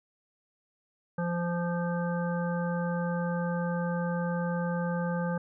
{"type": "harmonic tone", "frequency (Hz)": 173.1, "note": "F3", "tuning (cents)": -15, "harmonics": [1, 3, 5, 7, 9], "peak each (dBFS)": [-29, -34, -39, -42, -40], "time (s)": [1.18, 5.38], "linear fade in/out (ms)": 5, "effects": []}